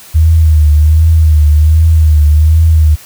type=tone with vibrato; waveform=sine; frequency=77.78 Hz; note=D#2; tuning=in tune; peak=-3 dBFS; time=0.14-2.96 s; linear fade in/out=20 ms; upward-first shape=triangle; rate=1.3 Hz; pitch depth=85 cents each way; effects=white hiss -35 dBFS RMS until 3.05 s